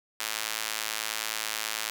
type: tone with high-pass filter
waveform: sawtooth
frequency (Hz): 109.3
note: A2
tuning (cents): -11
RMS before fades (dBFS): -33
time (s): 0.2-1.9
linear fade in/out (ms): 0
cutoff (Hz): 1800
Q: 0.51
effects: none